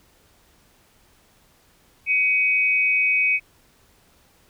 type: tone pair together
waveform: sine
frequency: 2250 / 2521 Hz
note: C#7 / D#7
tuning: +25 / +22 cents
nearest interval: major second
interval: 197 cents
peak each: -20 / -19 dBFS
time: 2.06-3.4 s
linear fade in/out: 50 ms
effects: pink hiss -58 dBFS RMS until 4.49 s